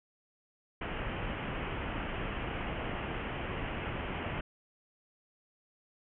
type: low-pass noise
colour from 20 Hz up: pink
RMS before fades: -37 dBFS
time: 0.81-4.41 s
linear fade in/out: 5 ms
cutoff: 3100 Hz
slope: 96 dB/octave
effects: none